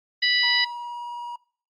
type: harmonic tone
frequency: 985 Hz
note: B5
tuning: 5 cents flat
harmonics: 2 / 3 / 4 / 5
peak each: -22 / -25 / -24 / -25 dBFS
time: 0.22-0.65 s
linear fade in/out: 10 ms
type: tone with vibrato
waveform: triangle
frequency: 958 Hz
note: A#5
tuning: 47 cents sharp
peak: -29 dBFS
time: 0.43-1.36 s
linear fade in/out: 5 ms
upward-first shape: triangle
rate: 19 Hz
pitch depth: 10 cents each way
effects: noise-tail reverb RT60 0.5 s tail -23 dB re dry + Opus 32 kbps